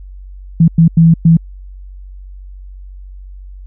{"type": "tone bursts at uneven times", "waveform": "sine", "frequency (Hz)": 164.81, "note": "E3", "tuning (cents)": 0, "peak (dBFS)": -3, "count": 4, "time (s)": [[0.6, 0.68], [0.78, 0.88], [0.97, 1.14], [1.25, 1.37]], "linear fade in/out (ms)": 5, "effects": ["added 47 Hz sine -29 dBFS peak until 3.66 s"]}